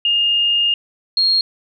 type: tone pair in turn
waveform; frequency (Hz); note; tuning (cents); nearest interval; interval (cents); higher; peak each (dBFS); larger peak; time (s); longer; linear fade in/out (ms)
sine; 2831 / 4259; F7 / C8; +23 / +30; perfect fifth; 707; second; -13 / -12; second; 0.05-0.74 / 1.17-1.41; first; 2
effects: none